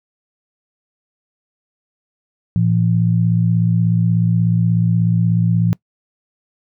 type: tone pair together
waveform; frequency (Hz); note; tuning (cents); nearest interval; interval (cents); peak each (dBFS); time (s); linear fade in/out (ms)
sine; 113.46 / 170; A#2 / F3; -46 / -46; perfect fifth; 700; -15; 2.56-5.73; 0
effects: noise-tail reverb RT60 0.1 s tail -23 dB re dry